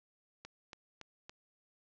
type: click train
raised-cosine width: 0.2 ms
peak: -30 dBFS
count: 4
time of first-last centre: 0.45-1.295 s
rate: 3.55 Hz
effects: resampled to 16000 Hz + 11-bit